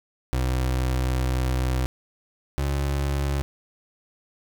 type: tone pair in turn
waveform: 30% pulse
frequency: 63.6 / 69.99 Hz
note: C2 / C#2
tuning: -48 / +17 cents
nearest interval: major second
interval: 165 cents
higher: second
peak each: -19 / -20 dBFS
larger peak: first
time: 0.33-1.86 / 2.58-3.42 s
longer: first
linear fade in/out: 0 ms
effects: none